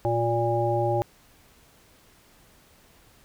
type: harmonic tone with a mistuned harmonic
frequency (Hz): 116.54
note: A#2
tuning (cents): 0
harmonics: 1 / 3 / 5 / 7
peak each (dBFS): -27 / -27 / -27 / -27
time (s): 0.05-1.02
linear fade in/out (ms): 0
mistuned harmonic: 3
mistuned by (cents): +25
effects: pink hiss -57 dBFS RMS until 3.24 s